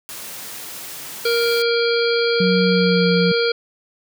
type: high-pass noise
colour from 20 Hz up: white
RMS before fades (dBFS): -33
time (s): 0.09-1.62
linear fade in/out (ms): 0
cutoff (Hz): 100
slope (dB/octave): 24
type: harmonic tone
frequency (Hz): 467.8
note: A#4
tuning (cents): +6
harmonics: 1 / 3 / 5 / 7 / 9 / 10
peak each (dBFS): -17 / -24 / -27 / -28 / -27 / -27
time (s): 1.25-3.52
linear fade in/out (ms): 5
type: tone with pitch glide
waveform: sine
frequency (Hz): 182.7 to 176.48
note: F#3 to F3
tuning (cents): -22 to +18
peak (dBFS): -16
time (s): 2.4-3.32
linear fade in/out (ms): 5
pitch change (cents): -60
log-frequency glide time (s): 2.68-3.08
effects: none